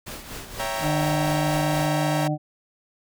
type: noise with tremolo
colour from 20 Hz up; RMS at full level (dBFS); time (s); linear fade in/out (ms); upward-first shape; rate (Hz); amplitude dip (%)
pink; -34; 0.06-1.87; 10; triangle; 4.2; 65
type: chord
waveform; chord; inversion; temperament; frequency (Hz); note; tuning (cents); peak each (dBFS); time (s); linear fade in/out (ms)
sawtooth; C# diminished seventh; none; equal; 554.4 / 659.3 / 784 / 932.3; C#5 / E5 / G5 / Bb5; 0 / 0 / 0 / 0; -28; 0.59-2.28; 10
type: harmonic tone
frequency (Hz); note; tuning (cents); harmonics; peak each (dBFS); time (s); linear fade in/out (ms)
151.1; D3; +50; 1 / 2 / 4 / 5; -24 / -27 / -30 / -31; 0.81-2.38; 50
effects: none